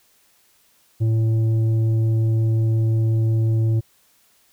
triangle tone with tanh clipping, 111.8 Hz, A2, 28 cents sharp, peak -17 dBFS, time 1-3.81 s, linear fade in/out 20 ms, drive 11 dB, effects white hiss -59 dBFS RMS until 4.52 s

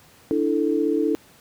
sine chord, D suspended second, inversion none, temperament equal, 293.7 / 329.6 / 440 Hz, D4 / E4 / A4, 0 / 0 / 0 cents, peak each -23 dBFS, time 0.31-1.15 s, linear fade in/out 0 ms, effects pink hiss -52 dBFS RMS until 1.4 s + high-pass 80 Hz 12 dB/octave

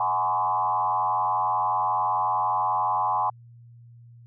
sine tone with frequency modulation, 932 Hz, A#5, 1 cent flat, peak -21 dBFS, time 0-3.3 s, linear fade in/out 5 ms, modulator 91.2 Hz, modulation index 2, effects added 118 Hz sine -46 dBFS peak until 4.26 s

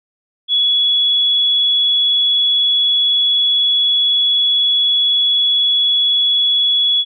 sine tone, 3381 Hz, G#7, 30 cents sharp, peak -11 dBFS, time 0.48-7.05 s, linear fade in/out 50 ms, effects none

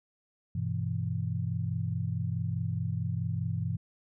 sine chord, E minor, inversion first, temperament just, 98.89 / 123.61 / 164.81 Hz, G2 / B2 / E3, +16 / +2 / 0 cents, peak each -33 / -33 / -34 dBFS, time 0.55-3.77 s, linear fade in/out 5 ms, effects none

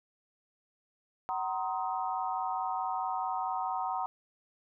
sine chord, C half-diminished seventh, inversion second, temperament just, 753.5 / 941.9 / 1046.5 / 1255.8 Hz, Gb5 / Bb5 / C6 / Eb6, +31 / +18 / 0 / +16 cents, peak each -34 / -35 / -39 / -39 dBFS, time 1.29-4.06 s, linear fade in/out 0 ms, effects none

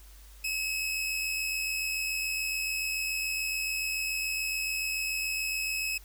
sawtooth tone pair together, 2561 / 2648 Hz, D#7 / E7, +49 / +7 cents, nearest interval minor second, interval 58 cents, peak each -27 / -34 dBFS, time 0.44-5.98 s, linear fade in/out 5 ms, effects added 50 Hz sine -49 dBFS peak until 6.04 s + white hiss -57 dBFS RMS until 6.04 s

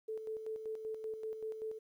sine tone with tremolo, 438.7 Hz, A4, 5 cents flat, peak -37 dBFS, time 0.08-1.79 s, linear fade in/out 10 ms, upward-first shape square, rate 5.2 Hz, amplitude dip 50%, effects 12-bit

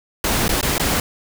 pink noise with dropouts, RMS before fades -19 dBFS, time 0.24-1 s, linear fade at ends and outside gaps 2 ms, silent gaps 0.481-0.491 / 0.612-0.628 / 0.781-0.797 s, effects none

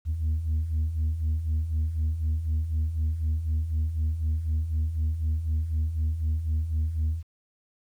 sine beating tone pair, 75.6 / 79.6 Hz, D#2 / D#2, -49 / +40 cents, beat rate 4 Hz, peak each -29 / -23 dBFS, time 0.05-7.23 s, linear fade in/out 50 ms, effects tanh soft clip ceiling -21 dBFS + 10-bit

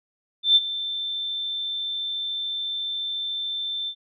sine tone with ADSR envelope, 3553 Hz, A7, 16 cents sharp, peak -11 dBFS, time 0.43-3.95 s, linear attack 130 ms, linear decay 34 ms, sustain -15 dB, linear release 72 ms, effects none

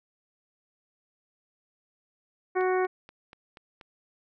harmonic tone, 370 Hz, F#4, in tune, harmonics 1 / 2 / 3 / 4 / 5 / 6, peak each -24 / -30 / -34 / -36 / -38 / -40 dBFS, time 2.55-2.87 s, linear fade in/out 20 ms
click train, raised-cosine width 0.3 ms, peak -31 dBFS, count 6, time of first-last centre 2.61-3.812 s, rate 4.16 Hz
effects none

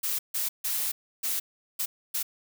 blue noise bursts at uneven times, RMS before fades -29 dBFS, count 6, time 0.03-0.19 / 0.34-0.49 / 0.64-0.92 / 1.23-1.4 / 1.79-1.86 / 2.14-2.23 s, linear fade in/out 10 ms, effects none

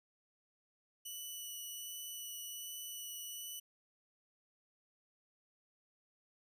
10% pulse tone with vibrato, 2960 Hz, F#7, in tune, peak -36 dBFS, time 1.05-3.6 s, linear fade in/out 10 ms, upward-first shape sine, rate 1.3 Hz, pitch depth 9 cents each way, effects none

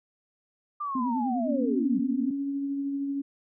sine linear sweep, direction down, 1200 to 174.61 Hz, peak -29 dBFS, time 0.8-2 s, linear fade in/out 10 ms
sine tone with vibrato, 246.9 Hz, B3, in tune, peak -26 dBFS, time 0.95-2.31 s, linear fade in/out 5 ms, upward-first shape sine, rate 10 Hz, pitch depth 110 cents each way
sine tone with tremolo, 278.9 Hz, C#4, 11 cents sharp, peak -26 dBFS, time 1.47-3.22 s, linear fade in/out 10 ms, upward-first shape triangle, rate 13 Hz, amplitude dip 30%
effects none

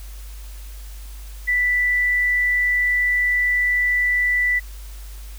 sine tone, 1975.5 Hz, B6, in tune, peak -16 dBFS, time 1.47-4.6 s, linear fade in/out 20 ms, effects added 50 Hz sine -33 dBFS peak until 5.38 s + white hiss -46 dBFS RMS until 5.38 s

